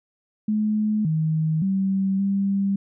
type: tone with pitch steps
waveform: sine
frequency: 213.3 / 157.8 / 193 / 197.2 Hz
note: G#3 / D#3 / G3 / G3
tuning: +46 / +25 / -27 / +11 cents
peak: -19 dBFS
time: 0.48-2.76 s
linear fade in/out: 5 ms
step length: 570 ms
effects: none